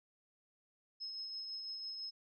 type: tone with tremolo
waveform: sine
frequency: 5170 Hz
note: E8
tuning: 34 cents flat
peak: -40 dBFS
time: 1-2.11 s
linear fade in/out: 20 ms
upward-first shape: triangle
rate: 6 Hz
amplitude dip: 35%
effects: none